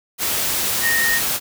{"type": "tone in noise", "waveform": "sine", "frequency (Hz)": 1854, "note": "A#6", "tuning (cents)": -10, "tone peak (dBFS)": -17, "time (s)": [0.81, 1.21], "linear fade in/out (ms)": 50, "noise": "white", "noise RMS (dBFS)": -21, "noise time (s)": [0.18, 1.4], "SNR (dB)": 1, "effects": []}